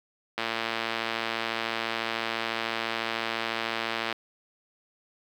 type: click train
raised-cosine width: 0.3 ms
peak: -12 dBFS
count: 428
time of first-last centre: 0.38-4.126 s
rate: 114 Hz
effects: high-pass 200 Hz 12 dB/octave + 8-bit